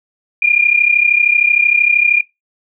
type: tone pair together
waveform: sine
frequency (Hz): 2398 / 2431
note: D7 / D#7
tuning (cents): +36 / -41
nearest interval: unison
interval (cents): 23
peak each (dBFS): -12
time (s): 0.42-2.21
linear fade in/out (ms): 5
effects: noise-tail reverb RT60 0.2 s tail -20 dB re dry